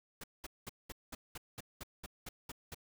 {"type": "noise bursts", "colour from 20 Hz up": "pink", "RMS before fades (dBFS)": -45, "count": 12, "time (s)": [0.21, 2.746], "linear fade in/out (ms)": 5, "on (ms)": 28, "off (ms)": 200, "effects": []}